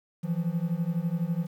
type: beating tone pair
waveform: triangle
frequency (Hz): 163.8 / 175.8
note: E3 / F3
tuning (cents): -11 / +12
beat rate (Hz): 12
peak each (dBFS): -27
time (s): 0.23-1.47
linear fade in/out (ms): 20
effects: 9-bit